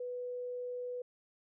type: tone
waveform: sine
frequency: 493.9 Hz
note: B4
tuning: in tune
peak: -37 dBFS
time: 0-1.02 s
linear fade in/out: 5 ms
effects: none